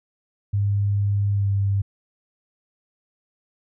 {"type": "tone with pitch glide", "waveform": "sine", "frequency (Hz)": [101.1, 99.25], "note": ["G#2", "G2"], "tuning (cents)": [-46, 22], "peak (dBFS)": -18, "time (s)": [0.53, 1.82], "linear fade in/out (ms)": 10, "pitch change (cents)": -32, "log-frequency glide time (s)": [1.32, 1.49], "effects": []}